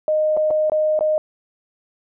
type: tone with dropouts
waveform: sine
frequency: 617 Hz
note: D#5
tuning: 15 cents flat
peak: -15 dBFS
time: 0.08-1.18 s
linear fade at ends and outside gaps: 1 ms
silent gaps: 0.367-0.372 / 0.505-0.509 / 0.698-0.719 / 0.991-1.008 s
effects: none